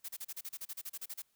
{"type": "noise bursts", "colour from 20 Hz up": "blue", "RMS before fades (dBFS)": -42, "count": 15, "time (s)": [0.04, 1.221], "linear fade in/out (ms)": 10, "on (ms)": 47, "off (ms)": 34, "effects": ["white hiss -75 dBFS RMS until 1.35 s"]}